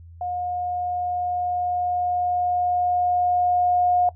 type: tone with level ramp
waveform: sine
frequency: 717 Hz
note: F5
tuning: 45 cents sharp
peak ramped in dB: -25 to -16 dBFS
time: 0.21-4.09 s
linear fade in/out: 2 ms
effects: noise-tail reverb RT60 0.1 s tail -18 dB re dry + added 84 Hz sine -41 dBFS peak until 4.15 s